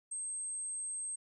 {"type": "tone", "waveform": "sine", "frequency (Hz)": 8372, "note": "C9", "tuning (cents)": 0, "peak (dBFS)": -36, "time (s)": [0.11, 1.16], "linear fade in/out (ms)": 10, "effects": ["tanh soft clip ceiling -32 dBFS"]}